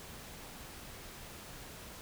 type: silence
effects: pink hiss -49 dBFS RMS until 2.01 s